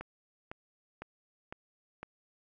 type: click train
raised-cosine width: 0.5 ms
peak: -26 dBFS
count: 5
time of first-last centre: 0.01-2.03 s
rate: 1.98 Hz
effects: none